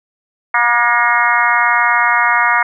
harmonic tone with a mistuned harmonic, 239.2 Hz, A#3, 45 cents sharp, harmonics 3 / 4 / 5 / 6 / 7 / 8 / 9, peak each -21 / -16 / -17 / -17 / -21 / -17 / -18 dBFS, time 0.54-2.63 s, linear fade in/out 5 ms, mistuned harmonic 8, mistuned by -36 cents, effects none

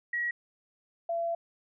sine tone pair in turn, 1912 / 676 Hz, A#6 / E5, +43 / +43 cents, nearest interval octave + tritone, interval 1800 cents, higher first, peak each -28 dBFS, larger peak neither, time 0.13-0.31 / 1.09-1.35 s, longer second, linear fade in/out 5 ms, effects none

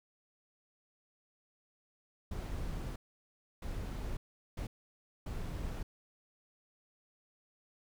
brown noise bursts at uneven times, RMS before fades -39 dBFS, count 4, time 2.31-2.96 / 3.62-4.17 / 4.57-4.67 / 5.26-5.83 s, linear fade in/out 5 ms, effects none

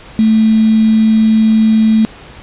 sine tone with quantisation, 220 Hz, A3, in tune, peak -6 dBFS, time 0.19-2.05 s, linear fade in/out 0 ms, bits 4, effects pink hiss -35 dBFS RMS until 2.42 s + resampled to 8000 Hz

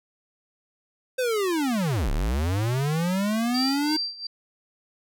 square linear two-way sweep, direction down then up, 523.3 to 31.3 to 312.9 Hz, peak -23 dBFS, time 1.18-3.97 s, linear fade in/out 10 ms, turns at 2.11 s
sine tone with tremolo, 4699 Hz, D8, in tune, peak -24 dBFS, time 3.54-4.27 s, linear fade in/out 5 ms, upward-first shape sine, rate 2.8 Hz, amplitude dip 85%
effects none

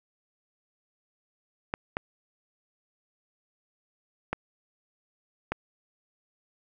clicks, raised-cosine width 0.5 ms, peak -13 dBFS, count 4, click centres 1.739 / 1.969 / 4.33 / 5.52 s, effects none

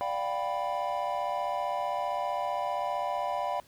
triangle chord, G dominant seventh, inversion second, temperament equal with one note detuned, 587.3 / 708.6 / 784 / 987.8 Hz, D5 / F5 / G5 / B5, 0 / +25 / 0 / 0 cents, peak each -33 / -32 / -33 / -32 dBFS, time 0.01-3.6 s, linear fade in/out 0 ms, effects pink hiss -59 dBFS RMS until 3.67 s

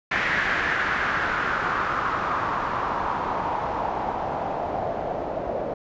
white noise with low-pass filter sweep, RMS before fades -26 dBFS, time 0.11-5.74 s, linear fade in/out 5 ms, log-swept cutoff 1900 to 590 Hz, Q 3.2, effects resampled to 16000 Hz

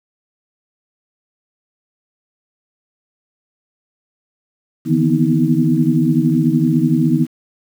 sine tone cluster, 150.7 / 164.2 / 240.8 / 251.3 / 317.9 Hz, D3 / E3 / B3 / B3 / D#4, +45 / -6 / -44 / +30 / +37 cents, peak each -18 dBFS, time 4.85-7.27 s, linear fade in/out 50 ms, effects 7-bit

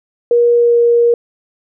sine tone with pitch glide, 476 to 472.4 Hz, A#4 to A#4, +36 to +23 cents, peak -7 dBFS, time 0.31-1.14 s, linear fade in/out 2 ms, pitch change -13 cents, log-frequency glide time 0.53-0.77 s, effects none

